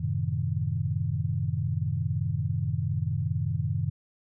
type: chord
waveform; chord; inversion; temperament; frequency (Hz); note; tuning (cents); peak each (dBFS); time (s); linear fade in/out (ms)
sine; F# diminished seventh; none; equal; 92.5 / 110 / 130.81 / 155.56; F#2 / A2 / C3 / Eb3; 0 / 0 / 0 / 0; -31; 0-3.9; 10
effects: none